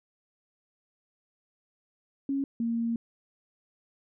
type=tone pair in turn; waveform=sine; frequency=275.3 / 231.5 Hz; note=C#4 / A#3; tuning=-12 / -12 cents; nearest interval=minor third; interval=300 cents; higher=first; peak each=-26 dBFS; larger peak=neither; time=2.29-2.44 / 2.6-2.96 s; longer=second; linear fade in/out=2 ms; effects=none